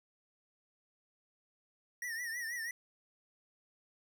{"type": "tone with vibrato", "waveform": "square", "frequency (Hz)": 1875, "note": "A#6", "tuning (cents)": 10, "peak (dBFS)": -38, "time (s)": [2.02, 2.71], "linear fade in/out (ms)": 2, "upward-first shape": "triangle", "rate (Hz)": 6.2, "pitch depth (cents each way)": 110, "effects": []}